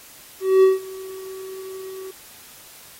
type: tone with ADSR envelope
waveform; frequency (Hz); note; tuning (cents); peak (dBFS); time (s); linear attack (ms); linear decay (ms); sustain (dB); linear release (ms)
triangle; 380; F#4; +46; -7; 0.4-2.11; 230; 160; -23; 4
effects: white hiss -45 dBFS RMS until 2.99 s + AAC 48 kbps